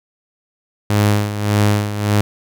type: tone with tremolo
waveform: sawtooth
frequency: 103.83 Hz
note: G#2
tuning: in tune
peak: -7 dBFS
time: 0.9-2.21 s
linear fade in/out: 0 ms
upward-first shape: sine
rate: 1.7 Hz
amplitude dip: 70%
effects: none